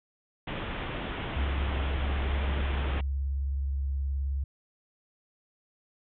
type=low-pass noise; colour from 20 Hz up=pink; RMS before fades=-35 dBFS; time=0.47-3.01 s; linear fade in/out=5 ms; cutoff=3500 Hz; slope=96 dB/octave
type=tone with vibrato; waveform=sine; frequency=68.6 Hz; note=C#2; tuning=17 cents flat; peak=-27 dBFS; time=1.36-4.44 s; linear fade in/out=5 ms; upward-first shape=square; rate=19 Hz; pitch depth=44 cents each way
effects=none